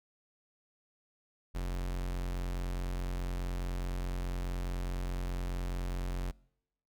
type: tone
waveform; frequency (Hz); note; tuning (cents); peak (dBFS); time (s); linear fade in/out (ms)
45% pulse; 44.76; F1; +43; -33; 1.54-6.32; 20
effects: noise-tail reverb RT60 0.8 s tail -25 dB re dry